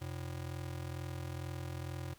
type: ring-modulated tone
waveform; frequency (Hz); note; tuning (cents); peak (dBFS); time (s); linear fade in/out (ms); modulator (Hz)
square; 110; A2; 0; -37; 0.01-2.14; 10; 21.1
effects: pink hiss -63 dBFS RMS until 2.18 s